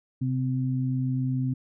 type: tone pair together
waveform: sine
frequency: 130.81 / 257.5 Hz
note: C3 / C4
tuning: 0 / -28 cents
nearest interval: octave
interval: 1172 cents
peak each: -25 / -29 dBFS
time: 0.21-1.54 s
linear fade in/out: 10 ms
effects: none